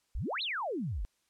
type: exponential two-way sweep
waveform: sine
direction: up then down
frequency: 38.89 to 4303 to 38.89 Hz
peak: -32 dBFS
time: 0.15-1.05 s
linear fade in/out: 0 ms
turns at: 0.42 s
effects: white hiss -75 dBFS RMS until 1.29 s + low-pass 10000 Hz 12 dB/octave